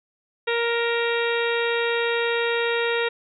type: harmonic tone with a mistuned harmonic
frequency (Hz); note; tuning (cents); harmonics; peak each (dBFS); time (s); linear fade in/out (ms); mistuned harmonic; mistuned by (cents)
468.4; A#4; +8; 1 / 2 / 3 / 4 / 5 / 6 / 7 / 8; -23 / -31 / -30 / -29 / -32 / -33 / -36 / -33; 0.47-3.09; 10; 6; -36
effects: none